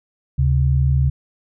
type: tone pair together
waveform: sine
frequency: 73.42 / 133.57 Hz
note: D2 / C3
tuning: 0 / +36 cents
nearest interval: minor seventh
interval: 1036 cents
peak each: -16 dBFS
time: 0.38-1.1 s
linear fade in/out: 10 ms
effects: none